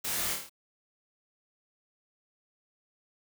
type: noise with echo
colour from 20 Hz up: white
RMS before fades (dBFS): -34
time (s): 0.04-0.34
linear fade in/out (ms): 10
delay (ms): 26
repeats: 6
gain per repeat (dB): -3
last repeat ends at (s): 0.496
effects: none